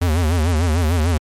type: tone with vibrato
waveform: square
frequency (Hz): 82.2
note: E2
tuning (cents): -4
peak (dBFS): -15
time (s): 0.01-1.18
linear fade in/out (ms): 10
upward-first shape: sine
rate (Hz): 6.7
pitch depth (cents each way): 150
effects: MP3 64 kbps